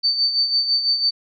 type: tone with tremolo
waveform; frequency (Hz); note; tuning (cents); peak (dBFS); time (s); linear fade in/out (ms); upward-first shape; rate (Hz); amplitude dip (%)
sine; 4565; D8; -50; -14; 0.03-1.11; 20; sine; 6; 60
effects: none